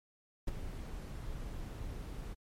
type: noise with ADSR envelope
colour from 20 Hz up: brown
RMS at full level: -32 dBFS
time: 0.47-2.35 s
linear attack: 11 ms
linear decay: 16 ms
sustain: -10 dB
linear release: 29 ms
effects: MP3 64 kbps